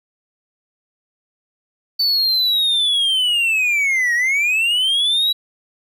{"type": "linear two-way sweep", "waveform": "triangle", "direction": "down then up", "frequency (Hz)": [4546, 1864.7, 3921], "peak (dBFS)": -13, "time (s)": [1.99, 5.33], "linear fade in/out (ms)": 10, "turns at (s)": 4.14, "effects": []}